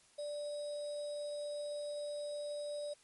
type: tone with sample-and-hold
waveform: sine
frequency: 587.3 Hz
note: D5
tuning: in tune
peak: -38 dBFS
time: 0.18-2.94 s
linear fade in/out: 10 ms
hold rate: 4410 Hz
effects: white hiss -66 dBFS RMS until 3.03 s + MP3 48 kbps